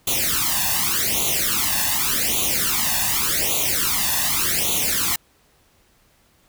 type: noise with flanger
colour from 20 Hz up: white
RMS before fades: -21 dBFS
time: 0.07-5.16 s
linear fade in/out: 5 ms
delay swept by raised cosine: 0.29 to 1.14 ms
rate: 0.86 Hz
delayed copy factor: +0.95
effects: pink hiss -59 dBFS RMS until 6.48 s